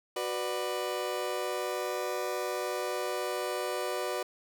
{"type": "chord", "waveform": "30% pulse", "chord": "B minor", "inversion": "second", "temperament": "just", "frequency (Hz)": [370.4, 493.9, 592.7], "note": ["F#4", "B4", "D5"], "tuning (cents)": [2, 0, 16], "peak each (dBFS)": -33, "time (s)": [0.16, 4.23], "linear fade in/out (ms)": 5, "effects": []}